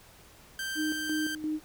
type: tone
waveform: sawtooth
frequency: 1568 Hz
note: G6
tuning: in tune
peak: -29 dBFS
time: 0.59-1.35 s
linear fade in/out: 2 ms
type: tone with tremolo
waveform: sine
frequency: 308.2 Hz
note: D#4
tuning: 16 cents flat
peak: -28 dBFS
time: 0.75-1.6 s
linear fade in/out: 50 ms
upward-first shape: square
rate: 2.9 Hz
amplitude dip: 65%
effects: pink hiss -55 dBFS RMS until 1.64 s